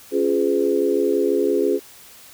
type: chord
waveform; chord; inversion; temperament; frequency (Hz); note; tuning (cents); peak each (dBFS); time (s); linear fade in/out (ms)
sine; C# dominant seventh; none; equal with one note detuned; 277.2 / 349.2 / 415.3 / 504; C#4 / E#4 / G#4 / B4; 0 / 0 / 0 / +35; -24 / -22 / -19 / -25; 0.11-1.8; 50
effects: white hiss -45 dBFS RMS until 2.33 s